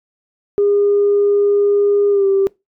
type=tone with pitch glide; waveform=sine; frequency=406.7 to 391 Hz; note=G#4 to G4; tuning=-36 to -4 cents; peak=-10 dBFS; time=0.58-2.47 s; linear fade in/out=0 ms; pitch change=-68 cents; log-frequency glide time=2.1-2.26 s; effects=noise-tail reverb RT60 0.2 s tail -23 dB re dry + tanh soft clip ceiling -6 dBFS